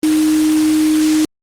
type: tone in noise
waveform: sine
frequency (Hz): 309.8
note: D#4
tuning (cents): -7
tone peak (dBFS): -10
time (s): 0.03-1.25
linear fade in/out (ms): 2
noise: white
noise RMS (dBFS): -22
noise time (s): 0.03-1.25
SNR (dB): +9
effects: low-pass 9000 Hz 12 dB/octave + Opus 32 kbps